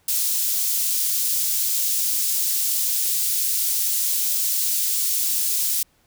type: high-pass noise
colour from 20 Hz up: white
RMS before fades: -22 dBFS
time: 0.08-5.83 s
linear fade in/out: 5 ms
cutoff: 5100 Hz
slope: 12 dB/octave
effects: pink hiss -62 dBFS RMS until 6.06 s